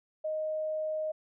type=tone; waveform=sine; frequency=622.3 Hz; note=D#5; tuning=in tune; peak=-30 dBFS; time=0.24-1.12 s; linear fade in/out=10 ms; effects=none